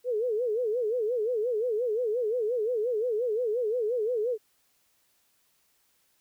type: tone with vibrato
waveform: sine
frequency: 460 Hz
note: A#4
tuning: 23 cents flat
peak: -25 dBFS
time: 0.04-4.38 s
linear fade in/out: 50 ms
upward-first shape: sine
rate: 5.7 Hz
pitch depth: 170 cents each way
effects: white hiss -69 dBFS RMS until 6.2 s